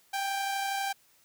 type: tone pair together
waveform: sawtooth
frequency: 785.8 / 818 Hz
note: G5 / G#5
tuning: +4 / -26 cents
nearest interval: minor second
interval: 70 cents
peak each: -26 / -37 dBFS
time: 0.13-0.93 s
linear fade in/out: 10 ms
effects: white hiss -64 dBFS RMS until 1.24 s